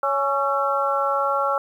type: harmonic tone with a mistuned harmonic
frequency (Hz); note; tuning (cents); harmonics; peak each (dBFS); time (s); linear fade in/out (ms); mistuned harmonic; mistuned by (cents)
278.5; C#4; +8; 2 / 3 / 4 / 5; -24 / -26 / -26 / -23; 0.03-1.58; 2; 5; -53
effects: 9-bit